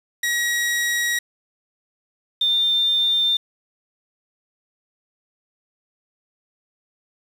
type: tone pair in turn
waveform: sawtooth / sine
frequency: 1906 / 3598 Hz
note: A#6 / A7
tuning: +38 / +38 cents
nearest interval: major seventh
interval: 1100 cents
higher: second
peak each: -16 dBFS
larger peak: neither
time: 0.23-1.19 / 2.41-3.37 s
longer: neither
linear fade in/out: 5 ms
effects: resampled to 32000 Hz + 7-bit